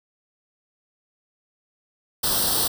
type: noise with comb filter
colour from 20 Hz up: white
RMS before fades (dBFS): -22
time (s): 2.23-2.68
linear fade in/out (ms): 10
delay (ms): 0.22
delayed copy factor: +0.85
effects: none